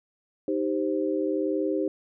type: chord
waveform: sine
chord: C minor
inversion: first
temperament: equal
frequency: 311.1 / 392 / 523.3 Hz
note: Eb4 / G4 / C5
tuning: 0 / 0 / 0 cents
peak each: -27 / -28 / -30 dBFS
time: 0.48-1.88 s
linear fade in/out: 2 ms
effects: none